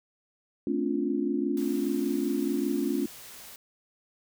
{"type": "chord", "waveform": "sine", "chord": "D minor seventh", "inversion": "second", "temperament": "equal with one note detuned", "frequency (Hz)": [220, 261.6, 286.6, 349.2], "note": ["A3", "C4", "D4", "F4"], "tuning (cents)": [0, 0, -42, 0], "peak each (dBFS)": [-32, -32, -29, -31], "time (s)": [0.67, 3.06], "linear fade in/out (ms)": 2}
{"type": "noise", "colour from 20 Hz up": "white", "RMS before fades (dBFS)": -46, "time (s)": [1.57, 3.56], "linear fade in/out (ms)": 2}
{"effects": []}